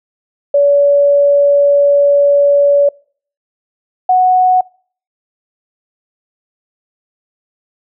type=tone pair in turn; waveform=sine; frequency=570 / 737.9 Hz; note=C#5 / F#5; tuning=+48 / -5 cents; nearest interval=major third; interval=447 cents; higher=second; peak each=-6 dBFS; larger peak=neither; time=0.54-2.89 / 4.09-4.61 s; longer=first; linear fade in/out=5 ms; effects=noise-tail reverb RT60 0.5 s tail -26 dB re dry